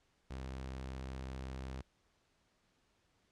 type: tone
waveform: sawtooth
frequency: 65.41 Hz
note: C2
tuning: in tune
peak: -38 dBFS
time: 0.3-1.82 s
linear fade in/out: 10 ms
effects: pink hiss -75 dBFS RMS until 3.31 s + low-pass 7000 Hz 12 dB/octave